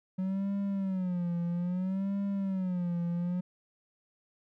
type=tone with vibrato; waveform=triangle; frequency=185 Hz; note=F#3; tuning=in tune; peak=-27 dBFS; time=0.18-3.41 s; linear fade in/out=10 ms; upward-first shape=sine; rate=0.61 Hz; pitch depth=130 cents each way; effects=none